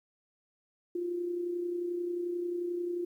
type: tone with amplitude modulation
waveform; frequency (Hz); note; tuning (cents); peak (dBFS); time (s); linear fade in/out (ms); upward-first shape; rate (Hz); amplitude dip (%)
sine; 350; F4; +4; -29; 0.95-3.05; 5; sine; 31.3; 45
effects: 11-bit